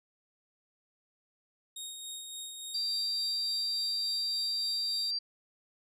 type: tone with tremolo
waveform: 20% pulse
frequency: 3734 Hz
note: A#7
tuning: 2 cents sharp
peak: -33 dBFS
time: 1.76-5.11 s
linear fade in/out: 5 ms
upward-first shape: sine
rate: 3.5 Hz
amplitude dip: 35%
type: tone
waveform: sine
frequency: 4699 Hz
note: D8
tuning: in tune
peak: -30 dBFS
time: 2.74-5.19 s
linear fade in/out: 10 ms
effects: none